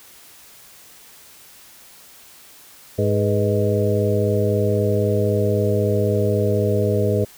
harmonic tone with a mistuned harmonic, 103.83 Hz, G#2, in tune, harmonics 1 / 2 / 3 / 4 / 5 / 6, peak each -20 / -25 / -29 / -22 / -23 / -26 dBFS, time 2.98-7.25 s, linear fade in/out 10 ms, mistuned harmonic 5, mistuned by -81 cents, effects white hiss -46 dBFS RMS until 7.37 s

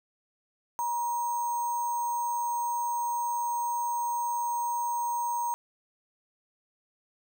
sine tone with sample-and-hold, 951 Hz, A#5, 34 cents sharp, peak -27 dBFS, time 0.79-5.54 s, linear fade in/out 0 ms, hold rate 7350 Hz, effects none

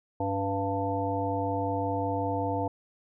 harmonic tone with a mistuned harmonic, 98.6 Hz, G2, 11 cents sharp, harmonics 1 / 3 / 5 / 7 / 9, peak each -33 / -33 / -33 / -33 / -33 dBFS, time 0.2-2.68 s, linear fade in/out 5 ms, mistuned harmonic 3, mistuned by -49 cents, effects none

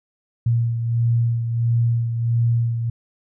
sine beating tone pair, 116.9 / 118.4 Hz, A#2 / A#2, +5 / +27 cents, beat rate 1.5 Hz, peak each -17 / -26 dBFS, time 0.46-2.9 s, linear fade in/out 5 ms, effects none

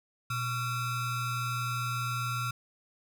square ring-modulated tone, 622.3 Hz, D#5, in tune, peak -28 dBFS, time 0.3-2.51 s, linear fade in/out 5 ms, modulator 744 Hz, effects none

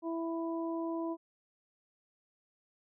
harmonic tone, 330.7 Hz, E4, 6 cents sharp, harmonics 1 / 2 / 3, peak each -34 / -41 / -43 dBFS, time 0.02-1.17 s, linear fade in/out 50 ms, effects none

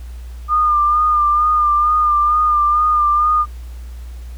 sine tone with vibrato, 1207 Hz, D6, 47 cents sharp, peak -11 dBFS, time 0.48-3.46 s, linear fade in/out 50 ms, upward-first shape sine, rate 2.2 Hz, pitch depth 33 cents each way, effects added 60 Hz sine -28 dBFS peak until 4.37 s + pink hiss -48 dBFS RMS until 4.37 s

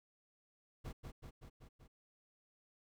brown noise with echo, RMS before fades -45 dBFS, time 0.84-0.93 s, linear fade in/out 20 ms, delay 190 ms, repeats 5, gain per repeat -3 dB, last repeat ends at 1.88 s, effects none

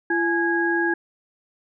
sine tone cluster, 339.7 / 842 / 1647 Hz, F4 / G#5 / G#6, -48 / +24 / -15 cents, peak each -22 / -28 / -22 dBFS, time 0.1-0.94 s, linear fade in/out 5 ms, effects none

